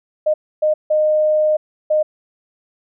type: tone bursts at uneven times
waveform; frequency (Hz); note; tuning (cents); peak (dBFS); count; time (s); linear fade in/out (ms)
sine; 614; D#5; -23; -12; 4; 0.26-0.34 / 0.62-0.74 / 0.9-1.57 / 1.9-2.03; 10
effects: none